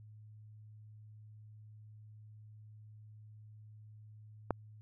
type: click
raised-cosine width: 1 ms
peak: -17 dBFS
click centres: 4.507 s
effects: added 107 Hz sine -52 dBFS peak until 4.81 s